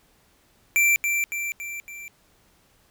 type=tone with echo; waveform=square; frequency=2349 Hz; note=D7; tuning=in tune; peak=-17 dBFS; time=0.76-0.96 s; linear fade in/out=0 ms; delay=280 ms; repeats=4; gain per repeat=-5 dB; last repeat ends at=2.08 s; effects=pink hiss -61 dBFS RMS until 2.9 s